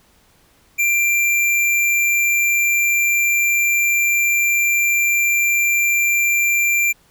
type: tone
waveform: square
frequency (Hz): 2369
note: D7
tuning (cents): +14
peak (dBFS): -15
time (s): 0.78-6.93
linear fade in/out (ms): 20
effects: pink hiss -55 dBFS RMS until 7.1 s